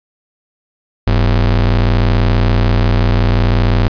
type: ring-modulated tone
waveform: square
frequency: 73.3 Hz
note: D2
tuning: 3 cents flat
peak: -7 dBFS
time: 1.07-3.88 s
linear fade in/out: 0 ms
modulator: 30.3 Hz
effects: resampled to 11025 Hz + 8-bit